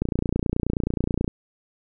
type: click train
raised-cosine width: 3 ms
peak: -10 dBFS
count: 38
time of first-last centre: 0.02-1.279 s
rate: 29.4 Hz
effects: none